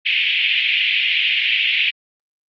white band-pass noise, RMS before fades -18 dBFS, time 0.05-1.91 s, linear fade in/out 20 ms, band 2200 to 3100 Hz, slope 48 dB/octave, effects Opus 32 kbps

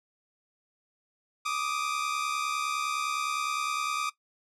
sawtooth tone pair together, 1174.7 / 1244.5 Hz, D6 / D#6, 0 / 0 cents, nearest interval minor second, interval 100 cents, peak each -28 dBFS, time 1.45-4.1 s, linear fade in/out 10 ms, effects noise-tail reverb RT60 0.1 s tail -17 dB re dry + low-pass 9000 Hz 12 dB/octave

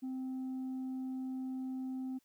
sine tone, 260 Hz, C4, 11 cents flat, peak -34 dBFS, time 0.02-2.19 s, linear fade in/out 20 ms, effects tanh soft clip ceiling -36 dBFS + white hiss -75 dBFS RMS until 2.24 s

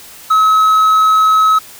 triangle tone, 1284 Hz, E6, 46 cents flat, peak -5 dBFS, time 0.3-1.59 s, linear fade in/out 10 ms, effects white hiss -36 dBFS RMS until 1.79 s

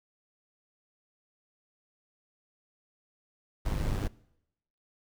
brown noise with amplitude modulation, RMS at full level -27 dBFS, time 3.65-4.08 s, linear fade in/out 10 ms, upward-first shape sine, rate 101 Hz, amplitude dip 70%, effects noise-tail reverb RT60 0.8 s tail -22 dB re dry

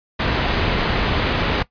pink low-pass noise, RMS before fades -20 dBFS, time 0.19-1.63 s, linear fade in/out 10 ms, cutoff 4000 Hz, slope 24 dB/octave, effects noise-tail reverb RT60 0.1 s tail -18 dB re dry + resampled to 11025 Hz

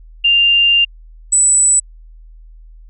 sine tone pair in turn, 2794 / 7944 Hz, F7 / B8, 0 / +9 cents, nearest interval octave + tritone, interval 1809 cents, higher second, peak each -8 dBFS, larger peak neither, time 0.24-0.85 / 1.32-1.8 s, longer first, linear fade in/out 10 ms, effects added 40 Hz sine -36 dBFS peak until 2.89 s

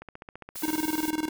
click train, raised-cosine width 0.5 ms, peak -26 dBFS, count 12, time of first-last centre 0.02-0.758 s, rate 14.9 Hz
blue noise, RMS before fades -37 dBFS, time 0.55-1.11 s, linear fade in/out 10 ms
square tone with tremolo, 311.1 Hz, D#4, in tune, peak -25 dBFS, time 0.63-1.29 s, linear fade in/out 5 ms, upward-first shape square, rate 20 Hz, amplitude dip 80%
effects none

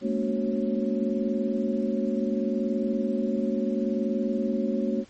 sine tone cluster, 215.1 / 235.8 / 284.8 / 369.1 / 546 Hz, A3 / A#3 / C#4 / F#4 / C#5, -39 / +20 / +47 / -4 / -26 cents, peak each -28 / -28 / -32 / -32 / -32 dBFS, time 0.01-5.05 s, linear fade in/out 50 ms, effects pink hiss -55 dBFS RMS until 5.09 s + MP3 32 kbps

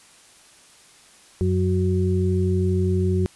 harmonic tone, 92.5 Hz, F#2, in tune, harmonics 1 / 2 / 4, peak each -20 / -24 / -24 dBFS, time 1.41-3.26 s, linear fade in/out 0 ms, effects white hiss -51 dBFS RMS until 3.35 s + resampled to 24000 Hz

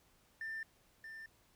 triangle tone with echo, 1788 Hz, A6, 27 cents sharp, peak -37 dBFS, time 0.41-0.63 s, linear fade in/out 2 ms, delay 630 ms, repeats 1, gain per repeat -8 dB, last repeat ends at 1.26 s, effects tanh soft clip ceiling -36 dBFS + pink hiss -70 dBFS RMS until 1.55 s

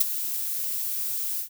violet noise with ADSR envelope, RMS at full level -17 dBFS, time 0-1.49 s, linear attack 10 ms, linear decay 19 ms, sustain -12 dB, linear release 100 ms, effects none

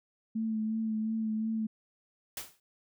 sine tone with vibrato, 220 Hz, A3, in tune, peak -29 dBFS, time 0.35-1.67 s, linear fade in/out 10 ms, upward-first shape sine, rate 2.8 Hz, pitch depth 24 cents each way
white noise with exponential decay, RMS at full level -35 dBFS, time 2.37-2.6 s, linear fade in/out 2 ms, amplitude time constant 48 ms
effects none

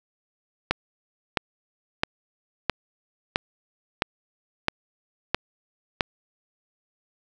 click train, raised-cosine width 0.3 ms, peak -4 dBFS, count 9, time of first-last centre 0.71-6.008 s, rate 1.51 Hz, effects none

